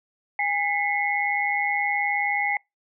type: tone cluster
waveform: sine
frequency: 815 / 2008 / 2167 Hz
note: G#5 / B6 / C#7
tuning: -33 / +28 / -40 cents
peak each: -26 dBFS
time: 0.39-2.57 s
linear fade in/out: 2 ms
effects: noise-tail reverb RT60 0.2 s tail -26 dB re dry